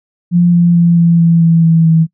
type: tone with pitch steps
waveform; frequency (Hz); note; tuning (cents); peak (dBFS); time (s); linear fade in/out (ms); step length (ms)
sine; 174.4 / 172.6 / 170.81 / 169.04 / 167.3 / 165.57 / 163.85 / 162.16; F3 / F3 / F3 / E3 / E3 / E3 / E3 / E3; -2 / -20 / -38 / +44 / +26 / +8 / -10 / -28; -5; 0.31-2.07; 50; 220
effects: noise-tail reverb RT60 0.1 s tail -23 dB re dry